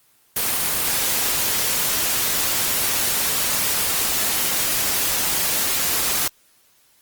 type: noise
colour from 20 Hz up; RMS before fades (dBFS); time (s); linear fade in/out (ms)
white; -21; 0.36-6.28; 5
effects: white hiss -58 dBFS RMS until 7.01 s + Opus 24 kbps